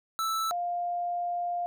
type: tone pair in turn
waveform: square / sine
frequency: 1318.5 / 701.7 Hz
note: E6 / F5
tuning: 0 / +8 cents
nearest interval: major seventh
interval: 1092 cents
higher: first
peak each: -28 dBFS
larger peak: neither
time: 0.19-0.51 / 0.51-1.66 s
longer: second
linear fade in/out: 0 ms
effects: none